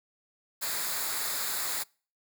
white noise with comb filter, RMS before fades -32 dBFS, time 0.61-1.84 s, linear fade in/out 20 ms, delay 0.34 ms, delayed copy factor -0.65, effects noise-tail reverb RT60 0.4 s tail -26 dB re dry

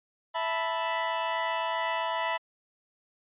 sawtooth chord, E suspended fourth, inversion none, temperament equal, 659.3 / 880 / 987.8 Hz, E5 / A5 / B5, 0 / 0 / 0 cents, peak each -29 / -31 / -26 dBFS, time 0.34-2.38 s, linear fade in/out 20 ms, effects resampled to 8000 Hz

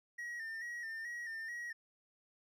triangle tone with vibrato, 1853 Hz, A#6, 11 cents flat, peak -39 dBFS, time 0.18-1.73 s, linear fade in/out 10 ms, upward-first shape square, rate 2.3 Hz, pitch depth 48 cents each way, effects none

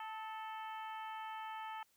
harmonic tone with a mistuned harmonic, 440 Hz, A4, in tune, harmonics 2 / 3 / 4 / 5 / 6 / 7, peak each -44 / -50 / -54 / -57 / -59 / -58 dBFS, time 0-1.83 s, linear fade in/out 2 ms, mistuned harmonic 3, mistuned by -31 cents, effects white hiss -74 dBFS RMS until 1.96 s

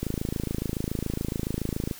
click train, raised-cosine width 3 ms, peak -15 dBFS, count 52, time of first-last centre 0.03-1.912 s, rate 27.1 Hz, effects white hiss -45 dBFS RMS until 1.99 s

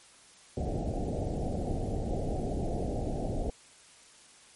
pink low-pass noise, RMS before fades -32 dBFS, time 0.57-3.5 s, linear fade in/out 2 ms, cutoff 780 Hz, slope 96 dB/octave, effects white hiss -56 dBFS RMS until 4.55 s + MP3 48 kbps

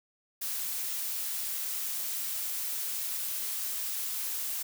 blue noise, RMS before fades -34 dBFS, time 0.41-4.63 s, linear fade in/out 10 ms, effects none

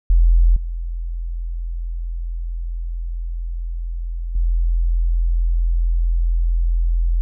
sine tone with level steps, 42.25 Hz, E1, 43 cents sharp, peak -9 / -22 / -14 dBFS, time 0.1-7.21 s, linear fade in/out 0 ms, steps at 0.56 / 4.35 s, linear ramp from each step 5 ms, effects none

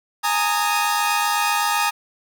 sawtooth chord, Ab suspended second, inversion none, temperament equal with one note detuned, 830.6 / 918.4 / 1244.5 Hz, Ab5 / Bb5 / Eb6, 0 / -26 / 0 cents, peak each -19 dBFS, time 0.23-1.91 s, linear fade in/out 20 ms, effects none

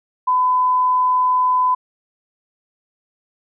sine tone, 1007 Hz, B5, 33 cents sharp, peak -13 dBFS, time 0.27-1.75 s, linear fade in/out 10 ms, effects none

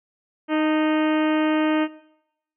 harmonic tone with a mistuned harmonic, 309.9 Hz, D#4, 7 cents flat, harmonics 1 / 2 / 3 / 4 / 5 / 6 / 7 / 8 / 9 / 10, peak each -20 / -26 / -30 / -32 / -34 / -36 / -37 / -38 / -39 / -40 dBFS, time 0.48-1.88 s, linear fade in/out 50 ms, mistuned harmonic 3, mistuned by -32 cents, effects noise-tail reverb RT60 0.8 s tail -18 dB re dry

